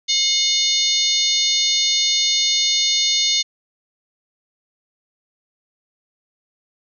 harmonic tone with a mistuned harmonic, 720 Hz, F#5, 47 cents flat, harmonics 3 / 4 / 5 / 6 / 7 / 8 / 9, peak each -28 / -27 / -20 / -20 / -27 / -29 / -23 dBFS, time 0.08-3.43 s, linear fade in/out 20 ms, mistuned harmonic 4, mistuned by +25 cents, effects none

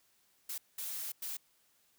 blue noise bursts at uneven times, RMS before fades -40 dBFS, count 3, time 0.49-0.58 / 0.78-1.12 / 1.22-1.37 s, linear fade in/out 5 ms, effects white hiss -71 dBFS RMS until 1.98 s

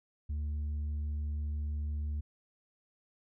sine tone with tanh clipping, 74.5 Hz, D2, 25 cents sharp, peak -33 dBFS, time 0.29-2.21 s, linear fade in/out 10 ms, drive 3 dB, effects none

